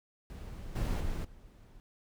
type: noise with level steps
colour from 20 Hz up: brown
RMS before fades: -43 / -31 / -35 / -54 dBFS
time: 0.3-1.8 s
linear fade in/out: 0 ms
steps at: 0.75 / 1 / 1.24 s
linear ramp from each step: 10 ms
effects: none